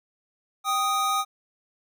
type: tone pair together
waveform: square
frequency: 784 / 1244.5 Hz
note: G5 / D#6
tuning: 0 / 0 cents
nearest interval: minor sixth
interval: 800 cents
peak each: -29 / -24 dBFS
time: 0.64-1.25 s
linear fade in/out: 50 ms
effects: none